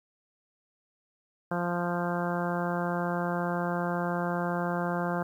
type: harmonic tone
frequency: 174.5 Hz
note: F3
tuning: 1 cent flat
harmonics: 1 / 2 / 3 / 4 / 5 / 6 / 7 / 8 / 9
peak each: -31 / -36 / -35 / -35 / -38 / -39 / -41 / -40 / -40 dBFS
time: 1.51-5.23 s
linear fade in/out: 5 ms
effects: 10-bit

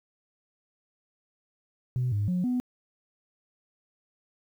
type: tone with pitch steps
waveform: sine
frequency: 125.5 / 102.7 / 180.1 / 248.8 Hz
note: B2 / G#2 / F#3 / B3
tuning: +28 / -19 / -46 / +13 cents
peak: -23 dBFS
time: 1.96-2.6 s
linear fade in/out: 0 ms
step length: 160 ms
effects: tanh soft clip ceiling -21 dBFS + 10-bit

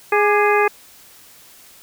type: harmonic tone with a mistuned harmonic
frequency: 415.3 Hz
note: G#4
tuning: in tune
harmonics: 1 / 2 / 3 / 4 / 5 / 6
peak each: -16 / -19 / -21 / -22 / -23 / -24 dBFS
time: 0.12-0.68 s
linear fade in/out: 5 ms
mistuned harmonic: 3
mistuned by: -70 cents
effects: white hiss -46 dBFS RMS until 1.82 s

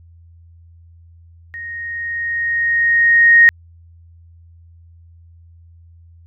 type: tone with level ramp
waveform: sine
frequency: 1864.7 Hz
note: A#6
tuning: in tune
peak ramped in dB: -27 to -4 dBFS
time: 1.54-3.49 s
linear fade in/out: 0 ms
effects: added 84 Hz sine -42 dBFS peak until 6.26 s

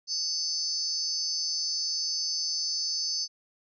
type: tone cluster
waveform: sine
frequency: 4500 / 4661 / 5150 / 6140 Hz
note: C#8 / D8 / E8 / G8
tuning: +25 / -14 / -41 / -37 cents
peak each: -33 / -35 / -32 / -34 dBFS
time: 0.07-3.28 s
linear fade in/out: 50 ms
effects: none

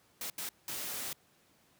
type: noise bursts at uneven times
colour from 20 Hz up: white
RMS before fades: -39 dBFS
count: 3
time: 0.21-0.3 / 0.38-0.49 / 0.68-1.13 s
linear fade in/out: 2 ms
effects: pink hiss -67 dBFS RMS until 1.79 s + high-pass 100 Hz 12 dB/octave

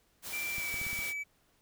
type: noise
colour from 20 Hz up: white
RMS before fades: -41 dBFS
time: 0.22-1.14 s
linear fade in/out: 50 ms
type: tone with pitch glide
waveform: triangle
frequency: 2349 to 2294 Hz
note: D7 to D7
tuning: 0 to -41 cents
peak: -33 dBFS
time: 0.32-1.24 s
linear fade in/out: 20 ms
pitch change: -41 cents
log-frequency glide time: 0.53-0.67 s
type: clicks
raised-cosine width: 5 ms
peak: -34 dBFS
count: 6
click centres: 0.583 / 0.742 / 0.815 / 0.866 / 0.931 / 0.99 s
effects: pink hiss -70 dBFS RMS until 1.61 s

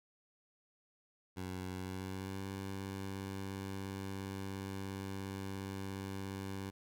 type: tone with pitch glide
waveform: 15% pulse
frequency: 92.4 to 97.11 Hz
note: F#2 to G2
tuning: -2 to -16 cents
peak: -34 dBFS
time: 1.36-6.71 s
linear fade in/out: 20 ms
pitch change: +86 cents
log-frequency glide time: 1.76-2.42 s
effects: none

